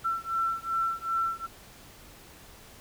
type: beating tone pair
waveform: sine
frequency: 1343 / 1345.6 Hz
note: E6 / E6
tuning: +32 / +35 cents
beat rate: 2.6 Hz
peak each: -30 dBFS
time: 0.04-1.47 s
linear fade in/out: 20 ms
effects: pink hiss -51 dBFS RMS until 2.8 s